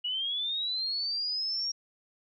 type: linear sweep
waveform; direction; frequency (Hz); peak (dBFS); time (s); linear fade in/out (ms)
sine; up; 2896 to 5620; -29; 0.04-1.72; 10
effects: none